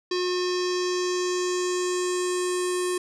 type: tone with low-pass filter sweep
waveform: square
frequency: 360.9 Hz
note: F#4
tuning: 43 cents flat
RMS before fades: -26 dBFS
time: 0.11-2.98 s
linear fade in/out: 5 ms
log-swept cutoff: 4900 to 9500 Hz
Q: 3.6
effects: none